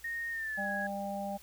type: tone with pitch glide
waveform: sine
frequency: 1852 to 1659.5 Hz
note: A#6 to G#6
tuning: -12 to -2 cents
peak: -34 dBFS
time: 0.04-0.87 s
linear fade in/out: 5 ms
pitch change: -190 cents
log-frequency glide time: 0.31-0.69 s
type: harmonic tone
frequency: 199.2 Hz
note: G3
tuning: 28 cents sharp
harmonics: 1 / 3 / 4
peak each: -39 / -39 / -38 dBFS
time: 0.57-1.38 s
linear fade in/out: 20 ms
effects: added 60 Hz sine -60 dBFS peak until 1.42 s + white hiss -57 dBFS RMS until 1.42 s